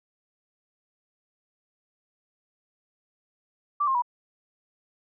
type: tone with pitch steps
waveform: sine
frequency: 1167 / 1064 / 970.1 Hz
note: D6 / C6 / B5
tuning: -11 / +29 / -31 cents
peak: -21 dBFS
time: 3.8-4.022 s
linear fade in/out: 10 ms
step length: 74 ms
effects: none